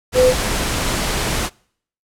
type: tone in noise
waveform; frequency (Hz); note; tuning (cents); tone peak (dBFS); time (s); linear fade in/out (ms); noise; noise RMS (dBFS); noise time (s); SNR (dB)
sine; 507; B4; +45; -9; 0.14-0.34; 50; pink; -20; 0.12-1.5; +8
effects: noise-tail reverb RT60 0.6 s tail -26 dB re dry + low-pass 11000 Hz 12 dB/octave